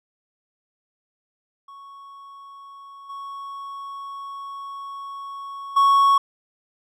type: tone with level steps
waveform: triangle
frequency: 1108.7 Hz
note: C#6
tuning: in tune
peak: -38 / -30 / -11 dBFS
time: 1.68-6.18 s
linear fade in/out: 5 ms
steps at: 3.09 / 5.76 s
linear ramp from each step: 10 ms
effects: none